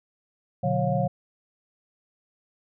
sine tone cluster, 123.3 / 147.5 / 184.5 / 547 / 710 Hz, B2 / D3 / F#3 / C#5 / F5, -2 / +8 / -5 / -23 / +28 cents, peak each -28 dBFS, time 0.63-1.08 s, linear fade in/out 10 ms, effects none

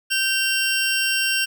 25% pulse tone pair together, 1555 / 2760 Hz, G6 / F7, -14 / -21 cents, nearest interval minor seventh, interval 993 cents, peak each -19 / -17 dBFS, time 0.1-1.46 s, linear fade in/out 20 ms, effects none

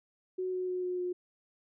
sine tone with pitch steps, 370 / 367.2 / 364.5 / 361.8 / 359.1 Hz, F#4 / F#4 / F#4 / F#4 / F4, 0 / -13 / -26 / -39 / +48 cents, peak -31 dBFS, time 0.38-1.13 s, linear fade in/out 10 ms, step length 150 ms, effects none

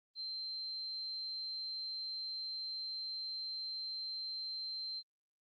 sine tone, 4127 Hz, C8, 25 cents flat, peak -39 dBFS, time 0.15-5.03 s, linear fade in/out 50 ms, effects Opus 32 kbps

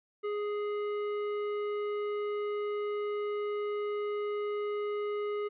sine tone with hard clipping, 415.3 Hz, G#4, in tune, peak -33 dBFS, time 0.23-5.49 s, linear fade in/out 20 ms, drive 11 dB, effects resampled to 8000 Hz

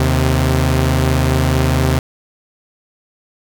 sawtooth tone pair together, 77.55 / 130.5 Hz, D#2 / C3, -5 / -4 cents, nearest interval major sixth, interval 901 cents, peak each -11 dBFS, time 0-1.99 s, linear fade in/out 0 ms, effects none

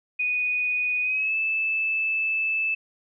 sine tone with pitch glide, 2479 to 2626 Hz, D#7 to E7, -7 to -7 cents, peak -22 dBFS, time 0.19-2.75 s, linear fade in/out 10 ms, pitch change +100 cents, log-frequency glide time 1.02-1.36 s, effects none

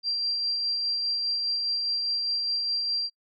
sine tone with tremolo, 4731 Hz, D8, 12 cents sharp, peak -24 dBFS, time 0.03-3.1 s, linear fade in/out 50 ms, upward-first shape sine, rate 4.9 Hz, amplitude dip 25%, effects noise-tail reverb RT60 0.1 s tail -26 dB re dry

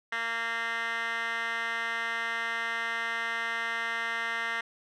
10% pulse tone with band-pass filter, 230 Hz, A#3, 23 cents flat, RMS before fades -32 dBFS, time 0.12-4.61 s, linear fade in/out 5 ms, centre 2000 Hz, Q 7.9, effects none

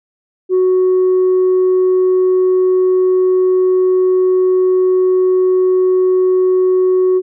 sine tone, 370 Hz, F#4, in tune, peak -7 dBFS, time 0.49-7.22 s, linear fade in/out 50 ms, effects tanh soft clip ceiling -7 dBFS

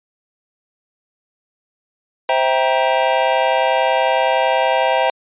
square chord, C dominant seventh, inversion none, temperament just, 523.3 / 654.1 / 784.9 / 941.9 Hz, C5 / E5 / G5 / Bb5, 0 / -14 / +2 / +18 cents, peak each -20 dBFS, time 2.29-5.1 s, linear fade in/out 2 ms, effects resampled to 8000 Hz

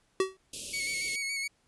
square tone with exponential decay, 380 Hz, F#4, 46 cents sharp, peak -21 dBFS, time 0.2-0.37 s, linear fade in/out 2 ms, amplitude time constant 35 ms
white band-stop noise, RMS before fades -38 dBFS, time 0.53-1.16 s, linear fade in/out 5 ms, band 590 to 2500 Hz, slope 96 dB/octave
sawtooth tone with vibrato, 2217 Hz, C#7, in tune, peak -28 dBFS, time 0.73-1.48 s, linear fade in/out 10 ms, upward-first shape square, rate 7.1 Hz, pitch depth 25 cents each way
effects pink hiss -70 dBFS RMS until 1.67 s + resampled to 24000 Hz

